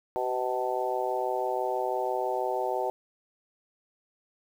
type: harmonic tone with a mistuned harmonic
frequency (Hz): 126.1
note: B2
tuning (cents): +36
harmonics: 3 / 4 / 5 / 6 / 7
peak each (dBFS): -33 / -33 / -33 / -33 / -33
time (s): 0.16-2.9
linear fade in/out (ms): 0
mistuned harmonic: 3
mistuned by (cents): +16
effects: 9-bit